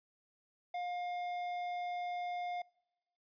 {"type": "tone with tanh clipping", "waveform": "sine", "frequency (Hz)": 710, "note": "F5", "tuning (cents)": 28, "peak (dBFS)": -38, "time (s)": [0.74, 2.62], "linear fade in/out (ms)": 5, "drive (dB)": 11, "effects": ["noise-tail reverb RT60 0.9 s tail -26 dB re dry", "resampled to 11025 Hz"]}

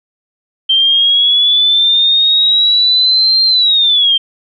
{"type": "linear two-way sweep", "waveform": "sine", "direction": "up then down", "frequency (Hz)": [3136, 4186, 3136], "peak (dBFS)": -7, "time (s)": [0.69, 4.18], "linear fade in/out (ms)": 10, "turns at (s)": 3.44, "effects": []}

